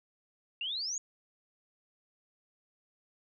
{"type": "exponential sweep", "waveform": "sine", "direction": "up", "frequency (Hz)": [2714, 6900], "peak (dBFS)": -33, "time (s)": [0.61, 0.98], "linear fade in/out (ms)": 2, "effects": []}